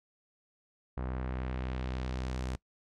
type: tone with low-pass filter sweep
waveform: sawtooth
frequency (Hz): 63.6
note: C2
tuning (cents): -48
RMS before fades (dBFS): -36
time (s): 0.97-2.56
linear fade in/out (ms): 5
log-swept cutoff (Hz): 1300 to 8300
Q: 1
effects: noise-tail reverb RT60 0.1 s tail -22 dB re dry